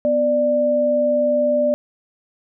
sine tone pair together, 248.5 / 591 Hz, B3 / D5, +11 / +11 cents, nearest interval octave + minor third, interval 1500 cents, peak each -23 / -15 dBFS, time 0.05-1.74 s, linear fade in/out 0 ms, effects none

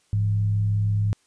sine tone with frequency modulation, 103.7 Hz, G#2, 2 cents flat, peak -19 dBFS, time 0.13-1.13 s, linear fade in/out 0 ms, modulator 66 Hz, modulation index 0.29, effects white hiss -64 dBFS RMS until 1.26 s + resampled to 22050 Hz

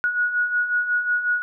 sine beating tone pair, 1453 / 1458.5 Hz, F#6 / F#6, -32 / -25 cents, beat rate 5.5 Hz, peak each -27 / -20 dBFS, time 0.04-1.42 s, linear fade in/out 0 ms, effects none

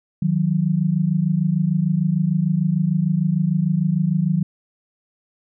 sine tone pair together, 156.4 / 183.06 Hz, D#3 / F#3, +9 / -18 cents, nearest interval minor third, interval 273 cents, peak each -19 dBFS, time 0.22-4.43 s, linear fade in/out 5 ms, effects none

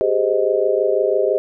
sine chord, Ab major seventh, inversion third, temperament just, 389.3 / 415.3 / 519.1 / 623 Hz, G4 / Ab4 / C5 / Eb5, -12 / 0 / -14 / +2 cents, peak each -20 dBFS, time 0.01-1.38 s, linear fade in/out 0 ms, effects none

